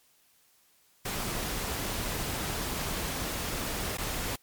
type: noise with dropouts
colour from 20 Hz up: pink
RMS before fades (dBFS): -33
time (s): 1.05-4.36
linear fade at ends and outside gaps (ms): 5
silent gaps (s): 3.972-3.982
effects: white hiss -65 dBFS RMS until 4.42 s + MP3 96 kbps